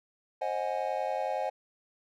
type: chord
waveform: triangle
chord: Ab dominant seventh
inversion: first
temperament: equal with one note detuned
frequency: 531.5 / 622.3 / 740 / 830.6 Hz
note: C5 / Eb5 / Gb5 / Ab5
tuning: +27 / 0 / 0 / 0 cents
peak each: -33 dBFS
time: 0.41-1.5 s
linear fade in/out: 10 ms
effects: none